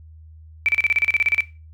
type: tone bursts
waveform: sine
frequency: 2322 Hz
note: D7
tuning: 20 cents flat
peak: -14 dBFS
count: 13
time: 0.66-1.406 s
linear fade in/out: 0 ms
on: 26 ms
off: 34 ms
effects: noise-tail reverb RT60 0.3 s tail -18 dB re dry + added 79 Hz sine -41 dBFS peak until 1.73 s